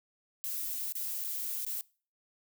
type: noise with dropouts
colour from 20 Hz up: violet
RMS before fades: -36 dBFS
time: 0.44-1.81 s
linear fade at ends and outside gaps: 0 ms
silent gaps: 0.923-0.953 / 1.242-1.246 / 1.65-1.665 s
effects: noise-tail reverb RT60 0.4 s tail -23 dB re dry